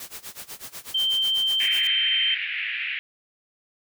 white noise with tremolo, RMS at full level -36 dBFS, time 0-1.87 s, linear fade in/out 2 ms, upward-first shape sine, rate 8.1 Hz, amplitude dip 90%
sine tone, 3124 Hz, G7, 7 cents flat, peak -20 dBFS, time 0.94-2.35 s, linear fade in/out 10 ms
white band-pass noise, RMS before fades -29 dBFS, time 1.6-2.99 s, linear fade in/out 0 ms, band 1800 to 2800 Hz, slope 48 dB/octave
effects none

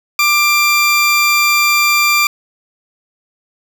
25% pulse tone pair together, 1185 / 2370 Hz, D6 / D7, +15 / +15 cents, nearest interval octave, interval 1200 cents, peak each -10 dBFS, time 0.19-2.27 s, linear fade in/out 2 ms, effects none

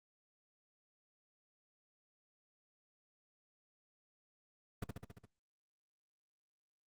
brown noise with echo, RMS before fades -36 dBFS, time 4.82-4.84 s, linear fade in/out 5 ms, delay 69 ms, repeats 6, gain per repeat -3 dB, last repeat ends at 5.254 s, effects noise-tail reverb RT60 0.1 s tail -21 dB re dry + Opus 24 kbps

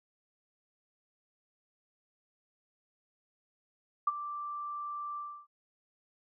sine tone with ADSR envelope, 1174.7 Hz, D6, in tune, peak -22 dBFS, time 4.07-5.47 s, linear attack 6 ms, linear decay 30 ms, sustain -14 dB, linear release 300 ms, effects none

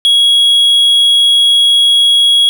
triangle tone, 3322 Hz, G#7, in tune, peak -4 dBFS, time 0.05-2.49 s, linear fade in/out 0 ms, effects none

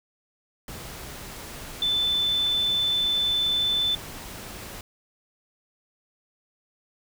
sine tone in noise, 3520 Hz, A7, in tune, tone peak -21 dBFS, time 1.82-3.95 s, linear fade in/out 2 ms, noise pink, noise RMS -39 dBFS, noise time 0.68-4.81 s, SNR +15 dB, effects none

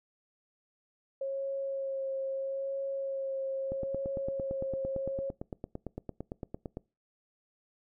sine tone with vibrato, 542 Hz, C#5, 39 cents flat, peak -31 dBFS, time 1.21-5.3 s, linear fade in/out 5 ms, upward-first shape sine, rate 0.77 Hz, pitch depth 15 cents each way
click train, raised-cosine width 2 ms, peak -24 dBFS, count 28, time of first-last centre 3.72-6.771 s, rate 8.85 Hz
effects noise-tail reverb RT60 0.3 s tail -24 dB re dry

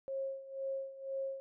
sine tone with tremolo, 540 Hz, C#5, 45 cents flat, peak -34 dBFS, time 0.08-1.4 s, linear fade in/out 0 ms, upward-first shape sine, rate 2 Hz, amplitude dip 80%, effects none

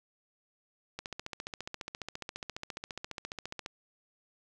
click train, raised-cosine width 0.2 ms, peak -21 dBFS, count 40, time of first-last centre 0.99-3.661 s, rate 14.6 Hz, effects none

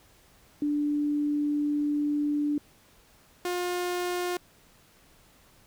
sine / sawtooth tone pair in turn, 293.7 / 356.2 Hz, D4 / F4, 0 / +34 cents, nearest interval minor third, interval 334 cents, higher second, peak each -24 dBFS, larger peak neither, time 0.62-2.58 / 3.45-4.37 s, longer first, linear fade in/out 2 ms, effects pink hiss -59 dBFS RMS until 5.66 s

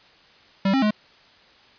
square tone with pitch steps, 194.4 / 268.3 / 211.9 Hz, G3 / C4 / G#3, -14 / +44 / +35 cents, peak -18 dBFS, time 0.65-0.908 s, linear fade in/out 5 ms, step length 86 ms, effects white hiss -53 dBFS RMS until 1.78 s + resampled to 11025 Hz

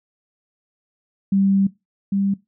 sine tone pair in turn, 195.6 / 197.42 Hz, G3 / G3, -4 / +13 cents, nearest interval unison, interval 17 cents, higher second, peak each -14 / -17 dBFS, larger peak first, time 1.32-1.67 / 2.12-2.34 s, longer first, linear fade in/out 5 ms, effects noise-tail reverb RT60 0.2 s tail -19 dB re dry

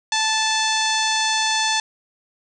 harmonic tone with a mistuned harmonic, 877 Hz, A5, 6 cents flat, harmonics 1 / 2 / 3 / 4 / 5 / 6 / 7 / 8 / 9, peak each -23 / -25 / -28 / -25 / -27 / -30 / -27 / -33 / -35 dBFS, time 0.12-1.8 s, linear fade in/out 2 ms, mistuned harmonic 9, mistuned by +64 cents, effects none

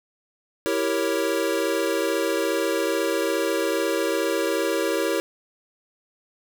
square chord, E diminished seventh, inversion none, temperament equal, 329.6 / 392 / 466.2 / 554.4 Hz, E4 / G4 / Bb4 / Db5, 0 / 0 / 0 / 0 cents, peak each -28 dBFS, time 0.66-5.2 s, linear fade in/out 0 ms, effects 8-bit

